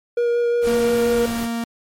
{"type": "tone with vibrato", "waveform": "triangle", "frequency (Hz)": 475.5, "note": "A#4", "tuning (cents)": 34, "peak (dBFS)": -14, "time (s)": [0.17, 1.26], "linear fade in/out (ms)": 5, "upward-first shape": "sine", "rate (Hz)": 5.6, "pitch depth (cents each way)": 9}
{"type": "noise", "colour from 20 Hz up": "pink", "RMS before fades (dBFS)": -32, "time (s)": [0.61, 1.49], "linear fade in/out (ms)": 50}
{"type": "tone", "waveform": "45% pulse", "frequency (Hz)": 232.2, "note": "A#3", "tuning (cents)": -7, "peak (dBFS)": -22, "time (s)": [0.67, 1.64], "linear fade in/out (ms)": 2}
{"effects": ["MP3 64 kbps"]}